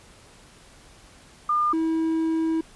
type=tone pair in turn; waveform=sine / triangle; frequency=1207 / 323.3 Hz; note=D6 / E4; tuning=+47 / -34 cents; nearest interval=octave + major seventh; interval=2281 cents; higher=first; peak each=-19 dBFS; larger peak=neither; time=1.49-1.73 / 1.73-2.61 s; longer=second; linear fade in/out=5 ms; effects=pink hiss -51 dBFS RMS until 2.75 s + resampled to 24000 Hz